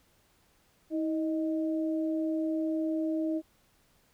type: tone pair together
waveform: sine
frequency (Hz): 319.7 / 622.3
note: D#4 / D#5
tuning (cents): +47 / 0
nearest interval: octave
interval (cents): 1153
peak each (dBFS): -28 / -36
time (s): 0.9-3.42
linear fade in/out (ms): 50
effects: pink hiss -67 dBFS RMS until 4.13 s